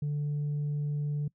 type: tone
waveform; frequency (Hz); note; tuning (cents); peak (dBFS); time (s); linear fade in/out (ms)
sine; 146.83; D3; 0; -26; 0.02-1.28; 5
effects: noise-tail reverb RT60 0.1 s tail -24 dB re dry + tanh soft clip ceiling -27 dBFS